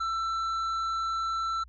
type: tone with tanh clipping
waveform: sine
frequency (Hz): 1335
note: E6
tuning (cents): +22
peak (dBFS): -29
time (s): 0-1.64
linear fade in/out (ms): 10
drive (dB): 8
effects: added 60 Hz sine -49 dBFS peak until 1.68 s + resampled to 16000 Hz